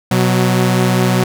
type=tone pair together; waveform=sawtooth; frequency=124.98 / 185 Hz; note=B2 / F#3; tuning=+21 / 0 cents; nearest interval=perfect fifth; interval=679 cents; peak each=-10 dBFS; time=0.11-1.24 s; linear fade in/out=5 ms; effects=none